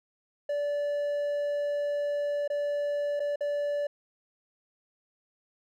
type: tone with dropouts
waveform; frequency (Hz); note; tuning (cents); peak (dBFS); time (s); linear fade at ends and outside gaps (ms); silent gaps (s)
triangle; 580; D5; -22; -25; 0.49-3.87; 5; 2.478-2.5 / 3.196-3.201 / 3.359-3.407
effects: none